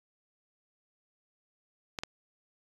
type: clicks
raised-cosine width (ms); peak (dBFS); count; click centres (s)
0.2; -17; 2; 1.988 / 2.035
effects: resampled to 24000 Hz